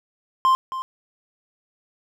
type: tone with echo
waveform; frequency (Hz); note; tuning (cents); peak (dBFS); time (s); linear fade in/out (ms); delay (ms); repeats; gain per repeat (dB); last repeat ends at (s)
triangle; 1048; C6; +2; -12; 0.45-0.55; 0; 270; 1; -12; 0.82
effects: none